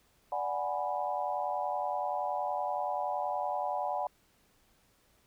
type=chord; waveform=sine; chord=G# half-diminished seventh; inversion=second; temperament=equal; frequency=587.3 / 740 / 830.6 / 987.8 Hz; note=D5 / F#5 / G#5 / B5; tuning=0 / 0 / 0 / 0 cents; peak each=-37 / -34 / -36 / -38 dBFS; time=0.32-4.07 s; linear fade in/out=2 ms; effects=pink hiss -68 dBFS RMS until 5.26 s